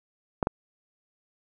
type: clicks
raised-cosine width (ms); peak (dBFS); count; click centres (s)
1; -10; 2; 0.428 / 0.471
effects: none